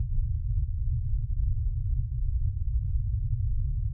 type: low-pass noise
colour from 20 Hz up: pink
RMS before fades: -27 dBFS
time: 0-3.93 s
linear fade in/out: 5 ms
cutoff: 130 Hz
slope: 96 dB/octave
effects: none